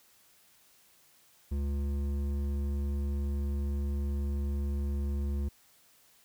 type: tone with hard clipping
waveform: sine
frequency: 70.6 Hz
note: C#2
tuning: 32 cents sharp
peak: -31 dBFS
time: 1.51-5.49 s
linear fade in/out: 10 ms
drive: 10 dB
effects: white hiss -63 dBFS RMS until 6.24 s